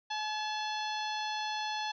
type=harmonic tone with a mistuned harmonic; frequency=855 Hz; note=A5; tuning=50 cents flat; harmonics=1 / 2 / 3 / 4 / 5 / 6 / 7; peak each=-35 / -41 / -44 / -41 / -43 / -51 / -51 dBFS; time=0.1-1.92 s; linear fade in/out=10 ms; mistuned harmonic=3; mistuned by=+63 cents; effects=none